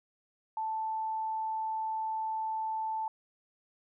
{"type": "tone", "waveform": "sine", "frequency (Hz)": 880, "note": "A5", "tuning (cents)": 0, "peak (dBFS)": -31, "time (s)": [0.57, 3.08], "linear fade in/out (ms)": 2, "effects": []}